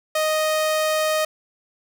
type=tone; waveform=sawtooth; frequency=622.3 Hz; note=D#5; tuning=in tune; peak=-15 dBFS; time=0.15-1.25 s; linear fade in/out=5 ms; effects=none